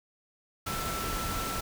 sine tone in noise, 1332 Hz, E6, 18 cents sharp, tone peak -36 dBFS, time 0.66-1.61 s, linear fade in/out 10 ms, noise pink, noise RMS -34 dBFS, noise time 0.66-1.61 s, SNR -5 dB, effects none

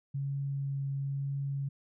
sine tone with vibrato, 138.59 Hz, C#3, in tune, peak -31 dBFS, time 0.14-1.69 s, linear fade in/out 10 ms, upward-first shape triangle, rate 1 Hz, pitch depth 9 cents each way, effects none

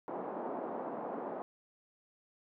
white band-pass noise, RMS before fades -40 dBFS, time 0.08-1.42 s, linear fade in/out 0 ms, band 220 to 880 Hz, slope 24 dB/octave, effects none

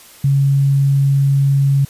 sine tone, 138.59 Hz, C#3, in tune, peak -10 dBFS, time 0.24-1.85 s, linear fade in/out 5 ms, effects white hiss -42 dBFS RMS until 1.89 s + resampled to 32000 Hz

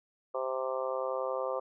harmonic tone, 130.81 Hz, C3, in tune, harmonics 3 / 4 / 5 / 6 / 7 / 8 / 9, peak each -40 / -33 / -39 / -44 / -43 / -42 / -40 dBFS, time 0.34-1.6 s, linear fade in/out 10 ms, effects none

